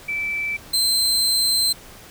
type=tone pair in turn; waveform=sine / sawtooth; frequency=2322 / 4110 Hz; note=D7 / C8; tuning=-20 / -32 cents; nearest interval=minor seventh; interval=988 cents; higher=second; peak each=-22 / -14 dBFS; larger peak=second; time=0.08-0.57 / 0.73-1.73 s; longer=second; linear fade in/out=10 ms; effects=pink hiss -43 dBFS RMS until 2.1 s

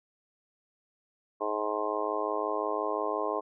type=harmonic tone; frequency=105.7 Hz; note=G#2; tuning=31 cents sharp; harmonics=3 / 4 / 5 / 6 / 7 / 8 / 9 / 10; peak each=-39 / -34 / -37 / -35 / -40 / -39 / -40 / -34 dBFS; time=1.4-3.41 s; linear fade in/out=20 ms; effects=none

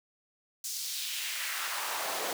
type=noise with high-pass filter sweep; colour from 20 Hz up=pink; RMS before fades=-35 dBFS; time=0.64-2.33 s; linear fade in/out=2 ms; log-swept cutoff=6100 to 470 Hz; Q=1.5; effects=none

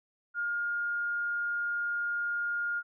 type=tone; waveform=sine; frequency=1417 Hz; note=F6; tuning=25 cents sharp; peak=-29 dBFS; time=0.34-2.83 s; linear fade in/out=50 ms; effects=none

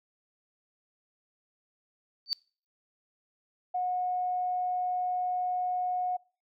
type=tone with exponential growth; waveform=sine; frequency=4574 Hz; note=D8; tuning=47 cents flat; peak=-21 dBFS; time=2.26-2.33 s; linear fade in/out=0 ms; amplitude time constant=15 ms
type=tone; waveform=sine; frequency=727 Hz; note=F#5; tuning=31 cents flat; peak=-27 dBFS; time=3.74-6.17 s; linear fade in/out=10 ms
effects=noise-tail reverb RT60 0.4 s tail -25 dB re dry + tanh soft clip ceiling -17 dBFS

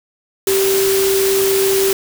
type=tone in noise; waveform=sine; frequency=388.6 Hz; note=G4; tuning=15 cents flat; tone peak=-13 dBFS; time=0.47-1.93 s; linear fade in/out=2 ms; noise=white; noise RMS=-20 dBFS; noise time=0.47-1.93 s; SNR=+4 dB; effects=none

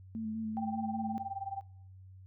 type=tone with vibrato; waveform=sine; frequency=220 Hz; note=A3; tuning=in tune; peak=-35 dBFS; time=0.15-1.18 s; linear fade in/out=0 ms; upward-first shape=square; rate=5.1 Hz; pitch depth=25 cents each way
type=tone with tremolo; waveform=sine; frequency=784 Hz; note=G5; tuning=in tune; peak=-33 dBFS; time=0.57-1.61 s; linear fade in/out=0 ms; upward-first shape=sine; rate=19 Hz; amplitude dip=85%
effects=noise-tail reverb RT60 0.6 s tail -19 dB re dry + added 94 Hz sine -50 dBFS peak until 2.26 s

